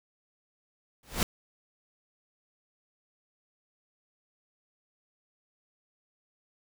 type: noise with exponential growth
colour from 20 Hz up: pink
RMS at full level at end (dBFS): -23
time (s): 1.03-1.23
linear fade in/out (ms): 1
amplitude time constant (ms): 42
effects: none